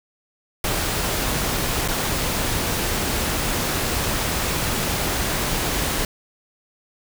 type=noise with dropouts; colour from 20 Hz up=pink; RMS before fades=-23 dBFS; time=0.64-6.05 s; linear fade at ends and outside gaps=2 ms; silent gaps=1.878-1.884 s; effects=none